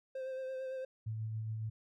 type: tone with vibrato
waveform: triangle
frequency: 523.3 Hz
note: C5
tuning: in tune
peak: -36 dBFS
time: 0.15-0.85 s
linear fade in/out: 5 ms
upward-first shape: sine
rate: 8.9 Hz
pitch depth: 22 cents each way
type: tone with tremolo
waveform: sine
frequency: 110 Hz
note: A2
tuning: in tune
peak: -35 dBFS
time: 1.06-1.7 s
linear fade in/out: 10 ms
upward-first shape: sine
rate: 7.2 Hz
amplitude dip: 25%
effects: none